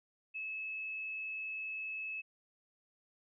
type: tone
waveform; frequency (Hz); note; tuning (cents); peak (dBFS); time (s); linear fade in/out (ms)
sine; 2595; E7; -28; -38; 0.34-2.22; 20
effects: none

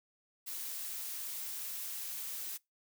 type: noise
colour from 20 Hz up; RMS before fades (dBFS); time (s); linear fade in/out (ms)
blue; -41; 0.46-2.58; 20
effects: noise-tail reverb RT60 0.2 s tail -24 dB re dry

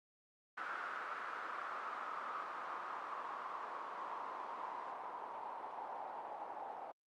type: noise with low-pass filter sweep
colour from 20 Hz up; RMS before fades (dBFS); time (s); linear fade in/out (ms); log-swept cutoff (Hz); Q
white; -45; 0.57-6.92; 10; 1400 to 810; 4.5
effects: high-pass 400 Hz 12 dB/octave + Opus 48 kbps

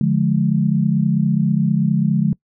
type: chord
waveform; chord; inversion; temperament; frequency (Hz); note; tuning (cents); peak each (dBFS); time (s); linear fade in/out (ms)
sine; D diminished; none; just; 146.83 / 176.2 / 211.4; D3 / F3 / Ab3; 0 / +16 / +31; -18; 0.01-2.33; 2
effects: noise-tail reverb RT60 0.1 s tail -24 dB re dry

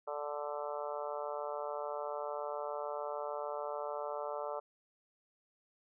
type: harmonic tone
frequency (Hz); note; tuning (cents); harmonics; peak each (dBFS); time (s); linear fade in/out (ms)
146.83; D3; 0; 3 / 4 / 5 / 6 / 7 / 8 / 9; -44 / -40 / -46 / -45 / -48 / -47 / -48; 0.07-4.6; 10
effects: none

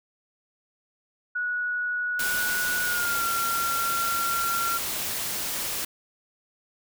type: tone with pitch glide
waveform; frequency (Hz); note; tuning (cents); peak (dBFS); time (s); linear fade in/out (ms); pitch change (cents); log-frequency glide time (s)
sine; 1464 to 1373.9; F#6 to F6; -19 to -29; -25; 1.35-4.78; 10; -110; 2.83-3.24
type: noise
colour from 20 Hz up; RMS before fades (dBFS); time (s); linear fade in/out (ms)
white; -30; 2.19-5.85; 5
effects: none

